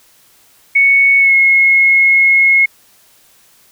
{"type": "tone with pitch glide", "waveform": "sine", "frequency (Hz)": [2217, 2168], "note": ["C#7", "C#7"], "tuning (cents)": [0, -39], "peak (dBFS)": -6, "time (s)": [0.75, 2.66], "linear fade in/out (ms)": 10, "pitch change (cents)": -39, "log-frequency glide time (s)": [1.19, 1.34], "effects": ["white hiss -49 dBFS RMS until 3.71 s"]}